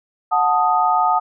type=chord; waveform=sine; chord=D# diminished; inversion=first; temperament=equal with one note detuned; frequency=733.2 / 880 / 1244.5 Hz; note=F#5 / A5 / D#6; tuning=-16 / 0 / 0 cents; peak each=-18 dBFS; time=0.31-1.2 s; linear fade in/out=20 ms; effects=none